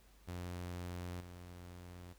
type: tone with level steps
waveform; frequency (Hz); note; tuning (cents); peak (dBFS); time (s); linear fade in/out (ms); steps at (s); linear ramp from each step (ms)
sawtooth; 88.7; F2; +27; -38 / -46; 0.27-2.14; 20; 1.2; 10
effects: added 50 Hz sine -63 dBFS peak until 2.18 s + pink hiss -68 dBFS RMS until 2.18 s